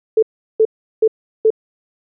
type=tone bursts; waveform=sine; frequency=440 Hz; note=A4; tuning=in tune; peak=-8 dBFS; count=4; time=0.17-1.504 s; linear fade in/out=5 ms; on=56 ms; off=370 ms; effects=none